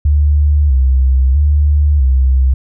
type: tone with vibrato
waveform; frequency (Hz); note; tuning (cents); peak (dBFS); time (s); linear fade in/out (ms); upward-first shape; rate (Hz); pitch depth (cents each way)
sine; 69.3; C#2; 0; -7; 0.05-2.54; 5; square; 0.77; 100
effects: none